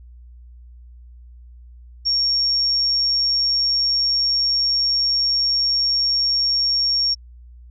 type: tone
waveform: sine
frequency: 5530 Hz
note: F8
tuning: 18 cents flat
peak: -16 dBFS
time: 2.05-7.15 s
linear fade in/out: 20 ms
effects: added 60 Hz sine -40 dBFS peak until 7.7 s